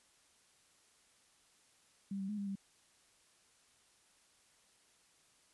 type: tone with pitch steps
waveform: sine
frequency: 196.9 / 193.1 / 209.7 / 200.6 / 196.1 Hz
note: G3 / G3 / G#3 / G3 / G3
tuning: +8 / -26 / +17 / +40 / +1 cents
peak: -37 dBFS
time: 2.11-2.555 s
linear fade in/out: 5 ms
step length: 89 ms
effects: white hiss -69 dBFS RMS until 5.53 s + resampled to 24000 Hz